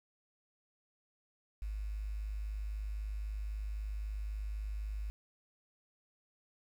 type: tone with quantisation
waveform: sine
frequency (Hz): 51.91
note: G#1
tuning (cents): 0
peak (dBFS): -36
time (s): 1.62-5.1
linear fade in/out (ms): 0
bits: 10
effects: none